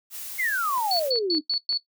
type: noise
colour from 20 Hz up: blue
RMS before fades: -36 dBFS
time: 0.1-1.12 s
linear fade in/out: 50 ms
type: exponential sweep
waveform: sine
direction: down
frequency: 2179 to 288 Hz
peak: -23 dBFS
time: 0.38-1.41 s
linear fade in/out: 20 ms
type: click train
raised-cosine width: 0.3 ms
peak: -27 dBFS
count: 6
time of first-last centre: 0.78-1.727 s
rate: 5.28 Hz
type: tone bursts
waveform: sine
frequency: 4435 Hz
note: C#8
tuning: in tune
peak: -21 dBFS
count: 5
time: 0.91-1.775 s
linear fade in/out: 2 ms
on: 85 ms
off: 110 ms
effects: noise-tail reverb RT60 0.1 s tail -17 dB re dry